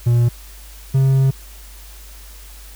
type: tone pair in turn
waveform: triangle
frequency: 119.3 / 134.19 Hz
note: A#2 / C3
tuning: +41 / +44 cents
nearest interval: major second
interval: 203 cents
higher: second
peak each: -9 dBFS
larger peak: neither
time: 0.06-0.29 / 0.94-1.31 s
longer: second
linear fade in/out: 10 ms
effects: added 50 Hz sine -37 dBFS peak until 2.75 s + white hiss -43 dBFS RMS until 2.75 s